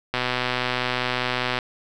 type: click train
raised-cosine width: 0.3 ms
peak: -7 dBFS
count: 182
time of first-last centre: 0.14-1.588 s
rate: 125 Hz
effects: none